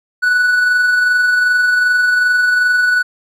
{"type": "tone with amplitude modulation", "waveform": "triangle", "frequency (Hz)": 1480, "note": "F#6", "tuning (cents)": 0, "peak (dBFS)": -7, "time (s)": [0.22, 3.03], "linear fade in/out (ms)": 20, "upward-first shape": "sine", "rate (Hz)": 22.6, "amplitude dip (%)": 30, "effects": []}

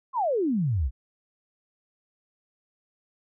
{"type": "exponential sweep", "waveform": "sine", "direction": "down", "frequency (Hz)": [1108.7, 55.7], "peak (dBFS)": -22, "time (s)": [0.13, 0.91], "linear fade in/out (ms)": 50, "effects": []}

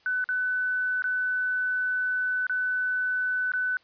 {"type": "tone with dropouts", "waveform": "sine", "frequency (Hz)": 1500, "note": "F#6", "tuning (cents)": 23, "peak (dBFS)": -24, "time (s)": [0.06, 3.77], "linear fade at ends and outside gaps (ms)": 1, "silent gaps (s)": [[0.242, 0.289], [1.022, 1.041], [2.468, 2.496], [3.519, 3.536]], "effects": ["white hiss -61 dBFS RMS until 3.83 s", "resampled to 11025 Hz"]}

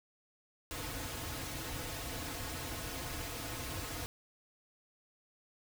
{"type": "noise with comb filter", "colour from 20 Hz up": "pink", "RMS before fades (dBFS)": -41, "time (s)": [0.71, 4.06], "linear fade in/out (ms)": 0, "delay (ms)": 5.1, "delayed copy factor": -0.95, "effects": []}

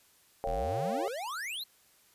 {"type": "chord", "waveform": "sine", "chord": "G half-diminished seventh", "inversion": "first", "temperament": "equal with one note detuned", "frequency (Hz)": [458.4, 554.4, 698.5, 784], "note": ["Bb4", "Db5", "F5", "G5"], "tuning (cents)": [-29, 0, 0, 0], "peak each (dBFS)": [-39, -34, -37, -36], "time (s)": [0.44, 1.08], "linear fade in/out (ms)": 0}
{"type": "exponential sweep", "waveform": "square", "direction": "up", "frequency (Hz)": [33.76, 4301], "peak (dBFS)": -36, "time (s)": [0.46, 1.64], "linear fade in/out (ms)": 10}
{"effects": ["white hiss -64 dBFS RMS until 2.14 s", "resampled to 32000 Hz"]}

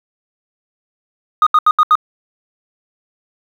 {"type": "tone bursts", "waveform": "sine", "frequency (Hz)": 1238, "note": "D#6", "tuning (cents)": -9, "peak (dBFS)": -4, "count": 5, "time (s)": [1.42, 1.954], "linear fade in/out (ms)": 2, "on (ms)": 46, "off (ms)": 76, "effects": ["tanh soft clip ceiling -5 dBFS", "7-bit"]}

